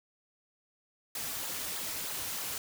white noise with flanger, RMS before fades -37 dBFS, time 1.15-2.58 s, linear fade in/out 2 ms, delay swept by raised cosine 0.34 to 5.84 ms, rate 3.2 Hz, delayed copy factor -0.6, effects none

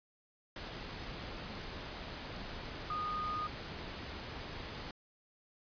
sine tone in noise, 1232 Hz, D#6, 17 cents flat, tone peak -35 dBFS, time 2.9-3.47 s, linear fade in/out 2 ms, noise pink, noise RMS -44 dBFS, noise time 0.56-4.91 s, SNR +6 dB, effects resampled to 11025 Hz

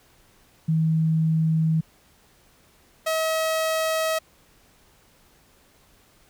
sine / sawtooth tone pair in turn, 160 / 640 Hz, D#3 / D#5, +49 / +49 cents, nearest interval 2 octaves, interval 2400 cents, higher second, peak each -18 dBFS, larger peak neither, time 0.68-1.81 / 3.06-4.19 s, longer neither, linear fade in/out 10 ms, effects pink hiss -58 dBFS RMS until 6.29 s

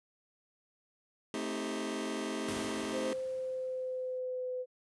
sawtooth chord, A half-diminished seventh, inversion none, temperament just, 220 / 264 / 316.8 / 396 Hz, A3 / C4 / Eb4 / G4, 0 / +16 / +31 / +18 cents, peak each -36 dBFS, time 1.34-3.13 s, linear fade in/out 0 ms
pink noise with exponential decay, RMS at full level -39 dBFS, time 2.48-4.19 s, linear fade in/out 5 ms, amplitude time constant 370 ms
sine tone with pitch glide, 520 to 505.2 Hz, C5 to B4, -11 to +39 cents, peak -34 dBFS, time 2.92-4.66 s, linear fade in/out 50 ms, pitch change -50 cents, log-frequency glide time 3.24-4.52 s
effects high-pass 100 Hz 12 dB/octave + resampled to 24000 Hz

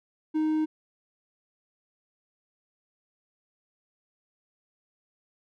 triangle tone, 311.1 Hz, D#4, in tune, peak -21 dBFS, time 0.34-0.66 s, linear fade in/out 20 ms, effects none

